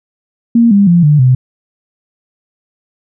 sine tone with pitch steps, 233.2 / 200.7 / 172.7 / 148.61 / 127.89 Hz, A#3 / G3 / F3 / D3 / C3, +1 / +41 / -19 / +21 / -39 cents, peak -4 dBFS, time 0.55-1.35 s, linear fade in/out 5 ms, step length 160 ms, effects none

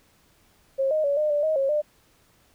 sine tone with pitch steps, 539 / 620 / 567 / 607 / 586 / 628 / 544 / 599 Hz, C#5 / D#5 / C#5 / D#5 / D5 / D#5 / C#5 / D5, -49 / -6 / +39 / -43 / -4 / +16 / -33 / +34 cents, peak -20 dBFS, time 0.78-1.82 s, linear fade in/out 20 ms, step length 130 ms, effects pink hiss -61 dBFS RMS until 2.54 s

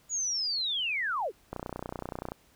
sine linear sweep, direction down, 6880 to 320 Hz, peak -28 dBFS, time 0.09-1.32 s, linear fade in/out 50 ms
click train, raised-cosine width 1 ms, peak -21 dBFS, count 25, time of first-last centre 1.53-2.319 s, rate 30.4 Hz
effects pink hiss -63 dBFS RMS until 2.55 s

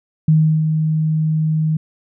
sine tone with ADSR envelope, 156.7 Hz, D#3, 13 cents sharp, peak -8 dBFS, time 0.28-1.77 s, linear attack 4 ms, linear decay 340 ms, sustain -6 dB, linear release 5 ms, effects none

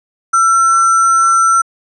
sine tone with sample-and-hold, 1349 Hz, E6, 40 cents sharp, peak -7 dBFS, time 0.33-1.62 s, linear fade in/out 10 ms, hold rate 7350 Hz, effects resampled to 22050 Hz

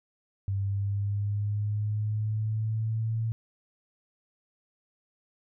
sine linear sweep, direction up, 98 to 113.3 Hz, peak -26 dBFS, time 0.48-3.32 s, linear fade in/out 0 ms, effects none

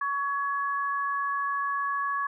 sine tone pair together, 1123.2 / 1684 Hz, C#6 / G#6, +22 / +24 cents, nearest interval perfect fifth, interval 702 cents, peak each -27 / -32 dBFS, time 0.01-2.27 s, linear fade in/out 5 ms, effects none

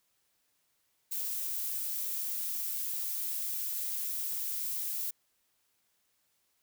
violet noise, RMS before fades -35 dBFS, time 1.11-5.11 s, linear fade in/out 10 ms, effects white hiss -75 dBFS RMS until 6.62 s

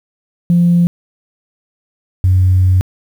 sine tone pair in turn, 173.2 / 92.41 Hz, F3 / F#2, -14 / -2 cents, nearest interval major seventh, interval 1088 cents, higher first, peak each -6 dBFS, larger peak neither, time 0.5-0.87 / 2.24-2.81 s, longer second, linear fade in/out 0 ms, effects tanh soft clip ceiling -3 dBFS + 7-bit

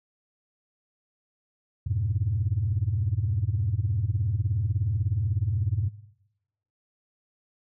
sine chord, F diminished, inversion none, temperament equal, 87.31 / 103.83 / 123.47 Hz, F2 / Ab2 / Cb3, 0 / 0 / 0 cents, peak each -28 / -26 / -30 dBFS, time 1.86-5.89 s, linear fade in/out 10 ms, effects noise-tail reverb RT60 0.9 s tail -19 dB re dry + tanh soft clip ceiling -16 dBFS

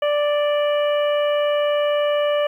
harmonic tone, 587.3 Hz, D5, in tune, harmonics 1 / 2 / 3 / 4 / 5, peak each -17 / -28 / -32 / -35 / -31 dBFS, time 0.02-2.47 s, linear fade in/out 5 ms, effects 9-bit

